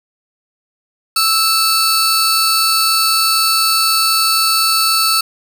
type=tone pair together; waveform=sawtooth; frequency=1318.5 / 4464 Hz; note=E6 / C#8; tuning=0 / +11 cents; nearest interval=octave + major sixth; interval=2111 cents; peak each=-11 dBFS; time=1.16-5.21 s; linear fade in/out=5 ms; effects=none